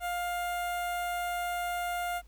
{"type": "tone with notch filter", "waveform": "sawtooth", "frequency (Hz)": 704, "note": "F5", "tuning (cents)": 14, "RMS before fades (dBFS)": -33, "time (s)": [0, 2.22], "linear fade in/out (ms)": 50, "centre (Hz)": 5000, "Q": 0.88, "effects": ["added 50 Hz sine -51 dBFS peak until 2.27 s", "pink hiss -67 dBFS RMS until 2.27 s"]}